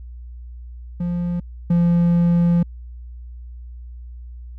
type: tone pair in turn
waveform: triangle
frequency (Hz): 174.61 / 172.11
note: F3 / F3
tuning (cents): 0 / -25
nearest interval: unison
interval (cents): 25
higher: first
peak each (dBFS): -18 / -11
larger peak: second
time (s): 1-1.4 / 1.7-2.63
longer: second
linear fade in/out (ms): 5
effects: added 60 Hz sine -33 dBFS peak until 4.58 s